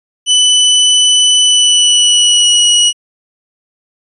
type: tone with pitch glide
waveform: sawtooth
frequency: 2991 to 2914 Hz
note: F#7 to F#7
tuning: +18 to -27 cents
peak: -3 dBFS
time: 0.26-2.93 s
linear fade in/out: 50 ms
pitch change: -45 cents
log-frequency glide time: 1.43-2.66 s
effects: resampled to 24000 Hz